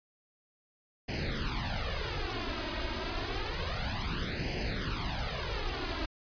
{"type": "noise with flanger", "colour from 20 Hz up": "pink", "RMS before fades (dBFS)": -34, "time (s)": [1.08, 6.06], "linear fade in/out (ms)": 10, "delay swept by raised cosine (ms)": [0.4, 3.2], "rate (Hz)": 0.29, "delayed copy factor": 0.85, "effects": ["resampled to 11025 Hz"]}